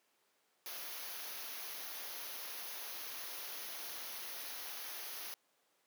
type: band-stop noise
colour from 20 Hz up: white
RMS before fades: -45 dBFS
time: 0.66-5.34 s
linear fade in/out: 0 ms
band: 6500 to 9900 Hz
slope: 96 dB/octave
effects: pink hiss -75 dBFS RMS until 5.86 s + high-pass 400 Hz 12 dB/octave